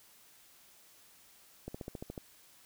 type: slowing click train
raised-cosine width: 2 ms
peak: -27 dBFS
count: 8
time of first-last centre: 1.68-2.178 s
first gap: 65 ms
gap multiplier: 1.03
effects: white hiss -61 dBFS RMS until 2.65 s